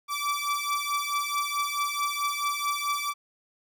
sawtooth beating tone pair, 1158 / 1162.6 Hz, D6 / D6, -25 / -18 cents, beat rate 4.6 Hz, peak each -26 dBFS, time 0.08-3.14 s, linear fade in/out 50 ms, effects none

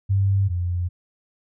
sine tone pair in turn, 98 / 88.37 Hz, G2 / F2, 0 / +21 cents, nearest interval major second, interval 179 cents, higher first, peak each -16 / -21 dBFS, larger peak first, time 0.09-0.49 / 0.49-0.89 s, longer neither, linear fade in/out 20 ms, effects none

